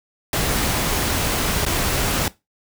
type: noise with dropouts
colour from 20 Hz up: pink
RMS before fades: -21 dBFS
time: 0.33-2.28 s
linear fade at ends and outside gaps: 2 ms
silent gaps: 1.652-1.663 s
effects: noise-tail reverb RT60 0.2 s tail -18 dB re dry